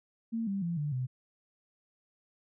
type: tone with pitch steps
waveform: sine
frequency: 227.5 / 196.91 / 170.43 / 147.52 / 127.68 Hz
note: A#3 / G3 / F3 / D3 / C3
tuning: -42 / +8 / -42 / +8 / -42 cents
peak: -30 dBFS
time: 0.32-1.07 s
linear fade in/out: 20 ms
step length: 150 ms
effects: none